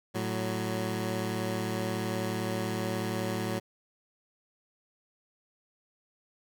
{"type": "tone pair together", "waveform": "15% pulse", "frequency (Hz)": [111.09, 186.1], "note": ["A2", "F#3"], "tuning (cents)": [17, 10], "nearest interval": "major sixth", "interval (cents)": 893, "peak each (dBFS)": [-26, -27], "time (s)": [0.14, 3.6], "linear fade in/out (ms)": 20, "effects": []}